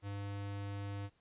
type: tone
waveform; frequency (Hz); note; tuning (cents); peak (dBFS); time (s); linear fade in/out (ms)
square; 100.5; G2; +44; -40; 0.02-1.1; 50
effects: pink hiss -74 dBFS RMS until 1.2 s + resampled to 8000 Hz